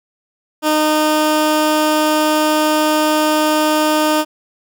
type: tone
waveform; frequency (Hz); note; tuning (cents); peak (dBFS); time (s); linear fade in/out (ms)
15% pulse; 306.9; D#4; -24; -6; 0.62-4.25; 50
effects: none